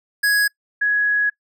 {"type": "tone pair in turn", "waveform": ["square", "sine"], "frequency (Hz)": [1666, 1672.7], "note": ["G#6", "G#6"], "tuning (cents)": [5, 12], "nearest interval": "unison", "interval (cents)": 7, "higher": "second", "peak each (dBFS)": -15, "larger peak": "neither", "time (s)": [[0.23, 0.48], [0.81, 1.3]], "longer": "second", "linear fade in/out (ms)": 10, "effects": ["noise-tail reverb RT60 0.1 s tail -24 dB re dry"]}